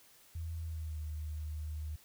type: tone with pitch glide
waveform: sine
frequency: 82.2 to 76.7 Hz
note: E2 to D#2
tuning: -4 to -24 cents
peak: -37 dBFS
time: 0.35-1.96 s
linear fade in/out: 5 ms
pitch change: -120 cents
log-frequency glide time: 0.59-0.99 s
effects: white hiss -62 dBFS RMS until 2.04 s